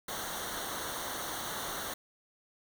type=noise with comb filter; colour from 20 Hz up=pink; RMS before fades=-38 dBFS; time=0.08-1.94 s; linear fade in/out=5 ms; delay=0.4 ms; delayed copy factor=-0.8; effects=none